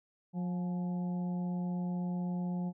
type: harmonic tone with a mistuned harmonic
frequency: 178.4 Hz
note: F3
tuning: 37 cents sharp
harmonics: 1 / 2 / 3 / 4 / 5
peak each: -32 / -49 / -51 / -50 / -51 dBFS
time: 0.33-2.73 s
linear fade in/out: 50 ms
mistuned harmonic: 5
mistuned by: -69 cents
effects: none